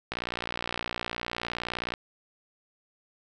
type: click train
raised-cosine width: 0.3 ms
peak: -15 dBFS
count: 109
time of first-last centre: 0.12-1.938 s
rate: 59.4 Hz
effects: none